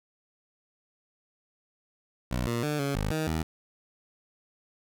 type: tone with pitch steps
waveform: 15% pulse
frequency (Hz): 61.8 / 118 / 149.3 / 140.1 / 51.4 / 156.9 / 79.8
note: B1 / A#2 / D3 / C#3 / G#1 / D#3 / D#2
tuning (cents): +2 / +22 / +29 / +19 / -17 / +15 / +44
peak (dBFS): -21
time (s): 2.31-3.43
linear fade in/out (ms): 5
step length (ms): 160
effects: none